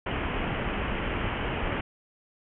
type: low-pass noise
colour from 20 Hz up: pink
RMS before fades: -30 dBFS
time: 0.06-1.81 s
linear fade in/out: 5 ms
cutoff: 3100 Hz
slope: 96 dB/octave
effects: none